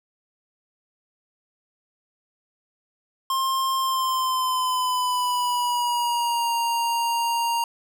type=tone with pitch glide; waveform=square; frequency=1061 to 934.4 Hz; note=C6 to A#5; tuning=+24 to +4 cents; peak=-22 dBFS; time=3.3-7.64 s; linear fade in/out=2 ms; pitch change=-220 cents; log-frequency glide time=3.77-6.53 s; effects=none